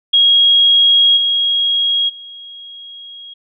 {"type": "tone with level steps", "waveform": "sine", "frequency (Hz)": 3287, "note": "G#7", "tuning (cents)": -19, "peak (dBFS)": [-7, -12, -31], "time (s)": [0.13, 3.34], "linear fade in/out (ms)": 10, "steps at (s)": [1.16, 2.08], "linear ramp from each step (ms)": 20, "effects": []}